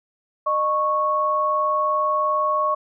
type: tone pair together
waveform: sine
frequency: 610 / 1104.3 Hz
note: D#5 / C#6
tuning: -34 / -7 cents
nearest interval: minor seventh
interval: 1027 cents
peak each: -24 / -19 dBFS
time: 0.46-2.75 s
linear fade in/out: 10 ms
effects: none